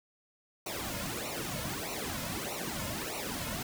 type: noise with flanger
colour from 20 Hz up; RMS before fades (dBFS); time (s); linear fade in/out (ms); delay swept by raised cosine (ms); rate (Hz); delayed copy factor
pink; -37; 0.66-3.63; 5; 0.6 to 2.6; 1.6; -0.9
effects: none